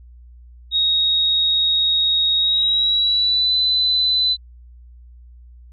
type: tone with pitch glide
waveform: sine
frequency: 3764 to 4011 Hz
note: A#7 to B7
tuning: +16 to +26 cents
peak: -14 dBFS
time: 0.71-4.37 s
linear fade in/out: 50 ms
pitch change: +110 cents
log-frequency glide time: 2.36-3.55 s
effects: added 60 Hz sine -40 dBFS peak until 5.72 s + MP3 48 kbps